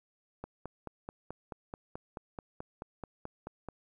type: click train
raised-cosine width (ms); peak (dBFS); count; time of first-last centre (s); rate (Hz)
1; -26; 16; 0.44-3.687; 4.62
effects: 11-bit